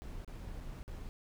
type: noise with dropouts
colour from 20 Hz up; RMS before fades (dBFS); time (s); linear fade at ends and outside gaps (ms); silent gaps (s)
brown; -44; 0.02-1.09; 0; 0.247-0.277 / 0.604-0.608 / 0.83-0.879
effects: none